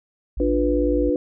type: tone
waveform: sine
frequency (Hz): 55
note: A1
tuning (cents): 0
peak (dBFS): -24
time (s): 0.37-1.1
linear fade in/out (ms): 5
type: chord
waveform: sine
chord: B diminished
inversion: first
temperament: just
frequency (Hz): 296.3 / 355.6 / 493.9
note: D4 / F4 / B4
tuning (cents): +15 / +31 / 0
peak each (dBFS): -21 / -24 / -22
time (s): 0.4-1.16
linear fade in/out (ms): 2
effects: none